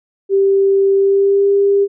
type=tone with pitch glide; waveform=sine; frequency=392 to 399.3 Hz; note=G4 to G4; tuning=0 to +32 cents; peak=-9 dBFS; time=0.29-1.88 s; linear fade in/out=50 ms; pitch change=+32 cents; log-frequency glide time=0.95-1.5 s; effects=none